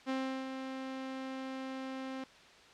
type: tone with ADSR envelope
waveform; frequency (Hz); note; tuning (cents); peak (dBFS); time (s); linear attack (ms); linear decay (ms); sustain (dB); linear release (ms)
sawtooth; 263.9; C4; +15; -28; 0.06-2.24; 35; 360; -7; 4
effects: white hiss -57 dBFS RMS until 2.73 s + low-pass 4000 Hz 12 dB/octave